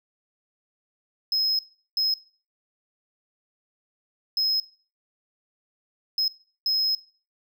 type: tone bursts at uneven times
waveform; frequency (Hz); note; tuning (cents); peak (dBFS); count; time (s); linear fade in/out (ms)
triangle; 5130; E8; -48; -20; 5; 1.32-1.59 / 1.97-2.14 / 4.37-4.6 / 6.18-6.28 / 6.66-6.95; 2
effects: noise-tail reverb RT60 0.4 s tail -20 dB re dry